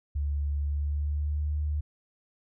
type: tone with pitch glide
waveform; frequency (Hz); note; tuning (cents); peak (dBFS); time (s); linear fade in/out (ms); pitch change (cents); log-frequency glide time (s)
sine; 72.1 to 74.69; D2 to D2; -31 to +30; -26; 0.15-1.81; 10; +61; 0.61-1.48
effects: none